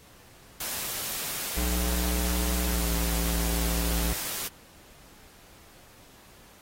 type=noise; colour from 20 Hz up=white; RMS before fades=-33 dBFS; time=0.6-4.48 s; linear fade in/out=5 ms
type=tone with pitch glide; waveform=square; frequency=60.7 to 57.63 Hz; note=B1 to A#1; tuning=-29 to -19 cents; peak=-27 dBFS; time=1.57-4.13 s; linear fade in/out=0 ms; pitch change=-90 cents; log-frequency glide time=2.65-2.9 s
effects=pink hiss -54 dBFS RMS until 6.61 s + AAC 48 kbps